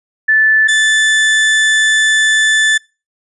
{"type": "tone pair in turn", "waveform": ["sine", "35% pulse"], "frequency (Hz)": [1751, 1751], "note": ["A6", "A6"], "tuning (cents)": [-9, -9], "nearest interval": "unison", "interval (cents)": 0, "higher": "neither", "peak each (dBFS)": -7, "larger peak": "neither", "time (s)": [[0.28, 0.68], [0.68, 2.78]], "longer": "second", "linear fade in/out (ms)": 10, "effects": ["noise-tail reverb RT60 0.3 s tail -24 dB re dry", "resampled to 24000 Hz"]}